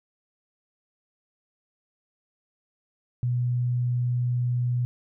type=tone; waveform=sine; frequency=122.8 Hz; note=B2; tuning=9 cents flat; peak=-22 dBFS; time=3.23-4.85 s; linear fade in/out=0 ms; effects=none